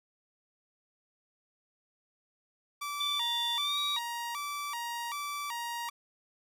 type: tone with vibrato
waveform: sawtooth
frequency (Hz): 1046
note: C6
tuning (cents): -1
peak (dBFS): -31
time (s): 2.81-5.9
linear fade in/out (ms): 10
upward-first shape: square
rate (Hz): 1.3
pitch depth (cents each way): 180
type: tone with pitch glide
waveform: sine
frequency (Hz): 3520 to 3794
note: A7 to A#7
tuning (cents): 0 to +30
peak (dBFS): -30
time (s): 3-3.99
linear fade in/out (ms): 5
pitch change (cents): +130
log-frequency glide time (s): 3.63-3.78
effects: none